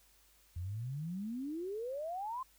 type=exponential sweep; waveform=sine; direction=up; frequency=82.41 to 1066 Hz; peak=-37 dBFS; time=0.56-2.43 s; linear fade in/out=5 ms; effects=added 50 Hz sine -70 dBFS peak until 2.58 s + white hiss -67 dBFS RMS until 2.58 s